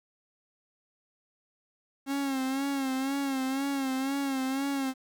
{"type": "tone with vibrato", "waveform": "45% pulse", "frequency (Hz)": 270.4, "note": "C#4", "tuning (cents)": -43, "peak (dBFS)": -28, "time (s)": [2.06, 4.94], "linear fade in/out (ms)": 50, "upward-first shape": "sine", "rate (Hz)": 2, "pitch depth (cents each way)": 59, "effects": ["10-bit"]}